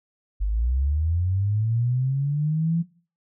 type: linear sweep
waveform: sine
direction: up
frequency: 46.9 to 170.5 Hz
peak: -20 dBFS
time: 0.4-2.83 s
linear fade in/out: 20 ms
effects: noise-tail reverb RT60 0.4 s tail -18 dB re dry